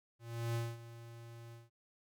square tone with ADSR envelope, 116.54 Hz, A#2, in tune, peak -34 dBFS, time 0.19-1.7 s, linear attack 360 ms, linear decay 220 ms, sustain -16 dB, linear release 170 ms, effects none

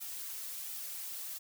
blue noise with flanger, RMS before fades -42 dBFS, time 0-1.39 s, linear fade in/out 20 ms, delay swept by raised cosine 1.8 to 4.3 ms, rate 1.4 Hz, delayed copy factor -0.6, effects none

